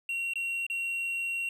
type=tone with dropouts; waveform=triangle; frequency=2743 Hz; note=F7; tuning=32 cents flat; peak=-28 dBFS; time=0.09-1.49 s; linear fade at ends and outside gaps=2 ms; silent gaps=0.336-0.356 / 0.666-0.699 s; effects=none